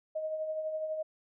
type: tone with tremolo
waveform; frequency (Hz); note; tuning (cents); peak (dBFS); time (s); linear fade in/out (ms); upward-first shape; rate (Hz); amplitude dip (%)
sine; 626; D#5; +10; -30; 0.15-1.03; 10; triangle; 12; 50
effects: none